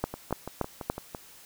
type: two click trains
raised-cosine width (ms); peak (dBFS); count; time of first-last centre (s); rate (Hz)
1; -21 / -12; 7 / 4; 0.14-1.148 / 0.04-0.9; 5.95 / 3.49
effects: white hiss -52 dBFS RMS until 1.45 s